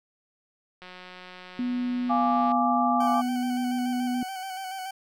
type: click train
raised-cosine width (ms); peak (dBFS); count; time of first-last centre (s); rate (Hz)
0.3; -28; 310; 0.82-2.518; 182
type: tone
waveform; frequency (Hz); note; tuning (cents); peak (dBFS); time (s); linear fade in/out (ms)
sine; 246.9; B3; 0; -25; 1.59-4.23; 2
type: chord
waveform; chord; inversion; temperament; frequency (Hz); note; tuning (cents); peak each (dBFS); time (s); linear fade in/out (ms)
sine; D diminished; first; equal; 698.5 / 830.6 / 1174.7; F5 / Ab5 / D6; 0 / 0 / 0; -26; 2.09-3.22; 20
type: tone with vibrato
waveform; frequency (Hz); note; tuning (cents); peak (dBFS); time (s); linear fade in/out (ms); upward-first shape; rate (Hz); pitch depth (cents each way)
40% pulse; 759; F#5; +44; -32; 3-4.91; 5; square; 7; 32
effects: none